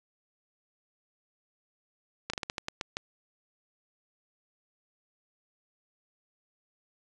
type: slowing click train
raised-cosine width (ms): 0.2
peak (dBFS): -15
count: 9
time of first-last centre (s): 2.3-2.969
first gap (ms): 35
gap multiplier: 1.24
effects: resampled to 22050 Hz